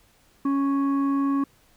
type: tone pair together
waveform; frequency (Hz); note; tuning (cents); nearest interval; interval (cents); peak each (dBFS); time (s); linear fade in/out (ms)
sine; 277.2 / 1107.2; C#4 / C#6; 0 / -2; 2 octaves; 2398; -19 / -28; 0.45-1.44; 5
effects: tanh soft clip ceiling -17 dBFS + pink hiss -60 dBFS RMS until 1.76 s